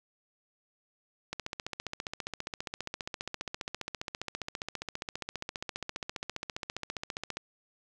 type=click train; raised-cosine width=0.2 ms; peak=-18 dBFS; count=91; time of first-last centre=1.33-7.37 s; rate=14.9 Hz; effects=none